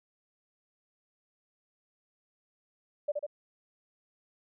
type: tone with echo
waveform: sine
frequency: 587.3 Hz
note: D5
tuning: in tune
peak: -26 dBFS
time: 3.08-3.12 s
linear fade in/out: 10 ms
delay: 73 ms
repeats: 2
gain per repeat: -3 dB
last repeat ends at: 3.266 s
effects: none